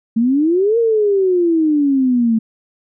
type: exponential two-way sweep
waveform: sine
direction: up then down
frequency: 220 to 470.6 to 220 Hz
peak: -11 dBFS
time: 0.16-2.39 s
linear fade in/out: 10 ms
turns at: 0.78 s
effects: none